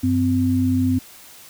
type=tone pair together; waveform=sine; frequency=96.2 / 256.8 Hz; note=G2 / C4; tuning=-32 / -32 cents; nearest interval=octave + perfect fourth; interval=1700 cents; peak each=-21 / -17 dBFS; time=0.03-0.99 s; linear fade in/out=10 ms; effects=white hiss -44 dBFS RMS until 1.49 s